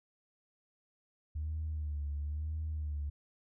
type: tone with vibrato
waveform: sine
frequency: 75.3 Hz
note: D2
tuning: 44 cents sharp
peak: -33 dBFS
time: 1.35-3.1 s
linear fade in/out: 10 ms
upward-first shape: sine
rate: 1 Hz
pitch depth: 72 cents each way
effects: tanh soft clip ceiling -30 dBFS